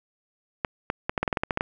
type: clicks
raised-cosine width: 0.5 ms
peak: -9 dBFS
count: 12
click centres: 0.648 / 0.901 / 1.095 / 1.178 / 1.23 / 1.278 / 1.328 / 1.372 / 1.435 / 1.508 / 1.574 / 1.609 s
effects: none